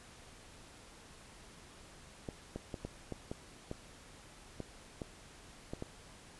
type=clicks; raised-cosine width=2 ms; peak=-26 dBFS; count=11; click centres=2.288 / 2.56 / 2.742 / 2.85 / 3.123 / 3.315 / 3.714 / 4.603 / 5.018 / 5.735 / 5.824 s; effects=pink hiss -56 dBFS RMS until 6.39 s + resampled to 24000 Hz